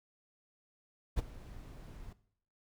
brown noise with ADSR envelope, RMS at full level -30 dBFS, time 1.16-2.13 s, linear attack 28 ms, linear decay 20 ms, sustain -19 dB, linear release 6 ms, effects noise-tail reverb RT60 0.6 s tail -17 dB re dry

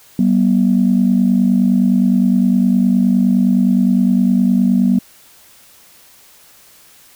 sine tone pair together, 191.4 / 241.1 Hz, G3 / B3, -41 / -41 cents, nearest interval major third, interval 400 cents, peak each -12 dBFS, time 0.19-4.99 s, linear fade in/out 2 ms, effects tanh soft clip ceiling -3 dBFS + white hiss -46 dBFS RMS until 7.15 s

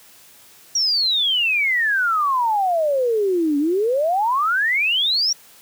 sine exponential two-way sweep, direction down then up, 5740 to 280 to 5740 Hz, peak -16 dBFS, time 0.75-5.33 s, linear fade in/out 5 ms, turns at 3.58 s, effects white hiss -48 dBFS RMS until 5.61 s + high-pass 80 Hz 12 dB/octave

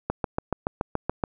click train, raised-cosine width 1 ms, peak -10 dBFS, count 9, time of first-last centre 0.1-1.238 s, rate 7.03 Hz, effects none

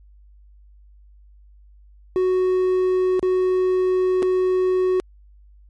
triangle tone with dropouts, 369.8 Hz, F#4, 1 cent flat, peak -14 dBFS, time 2.16-5 s, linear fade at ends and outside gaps 0 ms, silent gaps 3.194-3.228 / 4.223-4.228 s, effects added 50 Hz sine -46 dBFS peak until 5.69 s + MP3 48 kbps

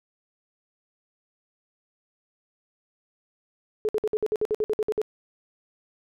sine tone bursts, 428.2 Hz, A4, 47 cents flat, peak -21 dBFS, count 13, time 3.85-5.016 s, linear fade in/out 0 ms, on 38 ms, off 56 ms, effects none

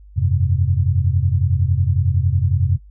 sine chord, F suspended second, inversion none, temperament just, 87.31 / 98.22 / 130.96 Hz, F2 / G2 / C3, 0 / +4 / +2 cents, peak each -18 / -19 / -20 dBFS, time 0.16-2.78 s, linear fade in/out 20 ms, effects noise-tail reverb RT60 0.1 s tail -18 dB re dry + added 50 Hz sine -40 dBFS peak until 2.9 s

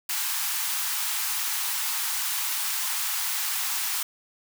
white high-pass noise, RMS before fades -28 dBFS, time 0.09-4.03 s, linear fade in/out 5 ms, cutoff 780 Hz, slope 96 dB/octave, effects none

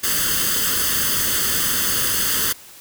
white noise with comb filter, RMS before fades -20 dBFS, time 0.03-2.53 s, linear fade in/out 10 ms, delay 0.63 ms, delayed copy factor +0.8, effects white hiss -43 dBFS RMS until 2.8 s

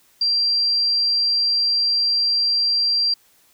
sine tone, 4730 Hz, D8, 12 cents sharp, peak -16 dBFS, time 0.21-3.14 s, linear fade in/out 5 ms, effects white hiss -57 dBFS RMS until 3.53 s

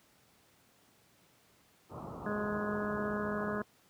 pink low-pass noise, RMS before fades -42 dBFS, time 1.89-3.64 s, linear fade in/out 50 ms, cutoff 1300 Hz, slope 96 dB/octave
harmonic tone, 208.7 Hz, G#3, 9 cents sharp, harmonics 1 / 2 / 3 / 5 / 6 / 7 / 8, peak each -36 / -39 / -41 / -43 / -44 / -44 / -45 dBFS, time 2.26-3.62 s, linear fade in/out 2 ms
effects pink hiss -66 dBFS RMS until 3.89 s + high-pass 100 Hz 12 dB/octave

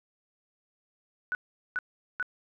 sine tone bursts, 1482 Hz, F#6, 2 cents sharp, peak -27 dBFS, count 3, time 1.32-2.227 s, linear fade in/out 0 ms, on 29 ms, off 410 ms, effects none

